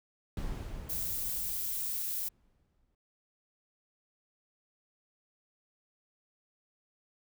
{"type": "noise with exponential decay", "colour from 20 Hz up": "brown", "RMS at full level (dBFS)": -35, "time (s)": [0.37, 2.95], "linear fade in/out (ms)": 2, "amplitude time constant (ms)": 560}
{"type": "noise", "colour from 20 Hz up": "violet", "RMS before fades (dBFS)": -35, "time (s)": [0.89, 2.29], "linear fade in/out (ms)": 10}
{"effects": []}